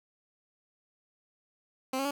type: tone with pitch steps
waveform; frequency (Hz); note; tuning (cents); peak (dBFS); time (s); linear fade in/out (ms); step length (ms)
15% pulse; 261.6 / 272.6 / 284; C4 / C#4 / C#4; 0 / -29 / +42; -23; 1.93-2.11; 5; 60
effects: none